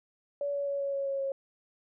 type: tone with pitch steps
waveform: sine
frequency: 570 / 565.7 / 561.5 / 557.3 / 553.1 / 549 / 544.9 Hz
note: C#5 / C#5 / C#5 / C#5 / C#5 / C#5 / C#5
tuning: +48 / +35 / +22 / +9 / -4 / -17 / -30 cents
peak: -29 dBFS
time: 0.41-1.32 s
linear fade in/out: 2 ms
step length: 130 ms
effects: none